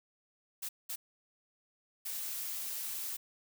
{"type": "noise bursts at uneven times", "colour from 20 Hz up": "blue", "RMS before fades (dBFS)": -39, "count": 3, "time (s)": [[0.62, 0.69], [0.89, 0.96], [2.05, 3.17]], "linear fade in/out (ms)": 10, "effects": []}